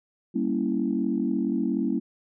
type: chord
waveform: sine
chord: G diminished seventh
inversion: none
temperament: equal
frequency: 196 / 233.1 / 277.2 / 329.6 Hz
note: G3 / Bb3 / Db4 / Fb4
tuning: 0 / 0 / 0 / 0 cents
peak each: -29 / -27 / -28 / -29 dBFS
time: 0.34-2 s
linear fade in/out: 20 ms
effects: tanh soft clip ceiling -12 dBFS